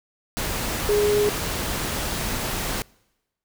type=tone in noise; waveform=sine; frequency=415.3 Hz; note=G#4; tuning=in tune; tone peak=-17 dBFS; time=0.89-1.29 s; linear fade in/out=0 ms; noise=pink; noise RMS=-27 dBFS; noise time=0.37-2.82 s; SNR=+7 dB; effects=noise-tail reverb RT60 1.0 s tail -26 dB re dry